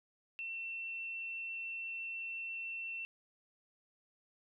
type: tone with frequency modulation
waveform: sine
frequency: 2697 Hz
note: E7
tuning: 39 cents sharp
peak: -39 dBFS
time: 0.39-3.05 s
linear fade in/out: 0 ms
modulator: 43.1 Hz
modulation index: 0.25
effects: none